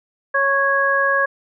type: harmonic tone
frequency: 552 Hz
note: C#5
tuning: 7 cents flat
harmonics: 1 / 2 / 3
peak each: -21 / -20 / -17 dBFS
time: 0.34-1.26 s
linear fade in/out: 10 ms
effects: none